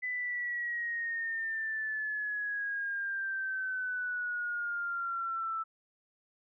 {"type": "exponential sweep", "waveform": "sine", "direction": "down", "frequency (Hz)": [2006, 1318.5], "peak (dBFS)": -32, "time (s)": [0.02, 5.64], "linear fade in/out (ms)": 20, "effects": []}